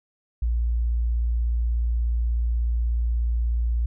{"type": "tone", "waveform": "sine", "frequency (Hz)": 58.27, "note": "A#1", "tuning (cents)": 0, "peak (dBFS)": -20, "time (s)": [0.42, 3.86], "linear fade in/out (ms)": 5, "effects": []}